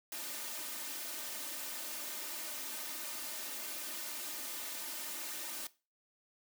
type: noise with comb filter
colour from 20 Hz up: white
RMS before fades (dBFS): -42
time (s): 0.12-5.67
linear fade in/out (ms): 2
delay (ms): 3.3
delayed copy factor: +0.85
effects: noise-tail reverb RT60 0.3 s tail -18 dB re dry + high-pass 200 Hz 12 dB/octave